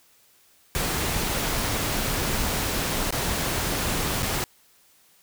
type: noise with dropouts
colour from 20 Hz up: pink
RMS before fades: -26 dBFS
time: 0.75-4.44 s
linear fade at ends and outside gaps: 0 ms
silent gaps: 3.106-3.125 / 4.224-4.229 s
effects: white hiss -59 dBFS RMS until 5.22 s